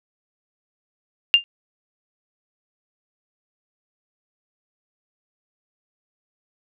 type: tone with exponential decay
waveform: sine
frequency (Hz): 2800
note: F7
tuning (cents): +4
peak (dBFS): -5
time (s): 1.34-1.44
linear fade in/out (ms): 0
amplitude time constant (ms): 21
effects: none